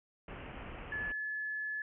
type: low-pass noise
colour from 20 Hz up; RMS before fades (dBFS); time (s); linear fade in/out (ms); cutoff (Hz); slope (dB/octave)
pink; -46; 0.28-1.12; 2; 3000; 96
type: tone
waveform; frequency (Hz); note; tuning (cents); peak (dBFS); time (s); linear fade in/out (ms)
sine; 1718; A6; -42; -35; 0.92-1.82; 2
effects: none